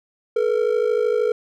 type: ring-modulated tone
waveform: triangle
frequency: 457 Hz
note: A#4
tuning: 34 cents flat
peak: -12 dBFS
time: 0.36-1.32 s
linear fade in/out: 2 ms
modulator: 26.5 Hz
effects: none